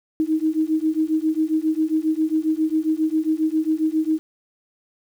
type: beating tone pair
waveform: sine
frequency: 311.1 / 318.5 Hz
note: D#4 / D#4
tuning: 0 / +41 cents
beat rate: 7.4 Hz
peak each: -21 dBFS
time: 0.2-4.19 s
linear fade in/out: 0 ms
effects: 8-bit